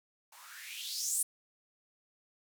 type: noise with band-pass filter sweep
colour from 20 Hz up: violet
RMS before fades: -38 dBFS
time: 0.32-1.23 s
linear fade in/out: 5 ms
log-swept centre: 830 to 9700 Hz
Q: 4.6
effects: none